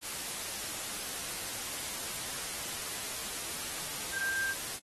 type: tone in noise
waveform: sine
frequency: 1583 Hz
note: G6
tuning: 17 cents sharp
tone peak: -31 dBFS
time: 4.12-4.55 s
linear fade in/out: 50 ms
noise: white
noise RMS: -38 dBFS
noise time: 0.01-4.8 s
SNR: +4 dB
effects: AAC 32 kbps